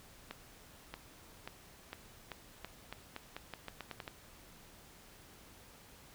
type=accelerating click train; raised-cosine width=0.3 ms; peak=-26 dBFS; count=15; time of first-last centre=0.31-4.078 s; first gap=630 ms; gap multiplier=0.85; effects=pink hiss -58 dBFS RMS until 6.14 s